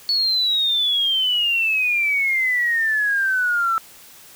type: exponential sweep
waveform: triangle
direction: down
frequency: 4435 to 1321 Hz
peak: -13 dBFS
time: 0.09-3.78 s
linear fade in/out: 0 ms
effects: tanh soft clip ceiling -15 dBFS + white hiss -45 dBFS RMS until 4.35 s